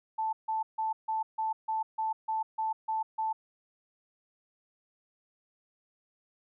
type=tone bursts; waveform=sine; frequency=880 Hz; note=A5; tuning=in tune; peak=-28 dBFS; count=11; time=0.18-3.33 s; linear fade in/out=10 ms; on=150 ms; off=150 ms; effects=none